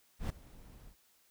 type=noise with ADSR envelope; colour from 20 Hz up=brown; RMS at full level=-32 dBFS; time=0.19-0.96 s; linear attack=110 ms; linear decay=4 ms; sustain=-22 dB; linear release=95 ms; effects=white hiss -69 dBFS RMS until 1.3 s